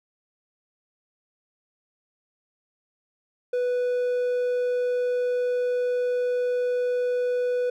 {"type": "tone", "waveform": "triangle", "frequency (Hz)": 493.9, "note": "B4", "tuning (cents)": 0, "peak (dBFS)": -20, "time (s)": [3.53, 7.7], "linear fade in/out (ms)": 5, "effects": []}